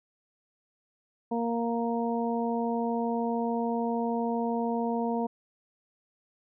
harmonic tone, 233.1 Hz, A#3, in tune, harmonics 1 / 2 / 3 / 4, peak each -29 / -32 / -34 / -35 dBFS, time 1.31-5.27 s, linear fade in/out 10 ms, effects none

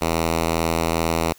5% pulse tone, 82.41 Hz, E2, in tune, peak -8 dBFS, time 0.01-1.33 s, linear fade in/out 5 ms, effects white hiss -52 dBFS RMS until 1.38 s

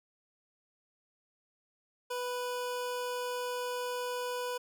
25% pulse tone, 493.9 Hz, B4, in tune, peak -30 dBFS, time 2.1-4.58 s, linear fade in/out 10 ms, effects none

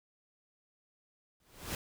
pink noise with exponential growth, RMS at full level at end -34 dBFS, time 1.4-1.75 s, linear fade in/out 2 ms, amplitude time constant 74 ms, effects none

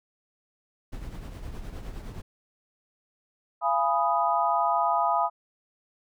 brown noise with tremolo, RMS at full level -35 dBFS, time 0.92-2.22 s, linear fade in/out 10 ms, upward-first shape triangle, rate 9.7 Hz, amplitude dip 55%
sine chord, F half-diminished seventh, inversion none, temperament equal with one note detuned, 685.7 / 830.6 / 987.8 / 1244.5 Hz, F5 / Ab5 / Cb6 / Eb6, -32 / 0 / 0 / 0 cents, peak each -27 dBFS, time 3.61-5.3 s, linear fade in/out 50 ms
effects none

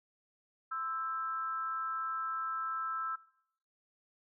sine tone with amplitude modulation, 1318.5 Hz, E6, in tune, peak -31 dBFS, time 0.71-3.16 s, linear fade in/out 10 ms, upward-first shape sine, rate 279 Hz, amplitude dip 65%, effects noise-tail reverb RT60 0.7 s tail -21 dB re dry

